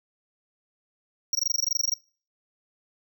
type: tone bursts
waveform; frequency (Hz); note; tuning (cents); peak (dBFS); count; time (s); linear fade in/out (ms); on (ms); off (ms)
square; 5630; F8; +13; -22; 15; 1.33-1.939; 2; 21; 21
effects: noise-tail reverb RT60 0.4 s tail -22 dB re dry